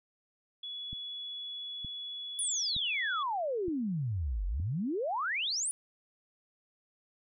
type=tone; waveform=sine; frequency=3394 Hz; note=G#7; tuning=37 cents sharp; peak=-38 dBFS; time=0.63-3.23 s; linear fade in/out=5 ms
type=click train; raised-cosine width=5 ms; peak=-31 dBFS; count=5; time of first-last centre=0.93-4.6 s; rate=1.09 Hz
type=exponential two-way sweep; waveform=sine; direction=down then up; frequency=10090 to 43.65 to 10090 Hz; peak=-30 dBFS; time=2.39-5.71 s; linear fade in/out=0 ms; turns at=4.46 s
effects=none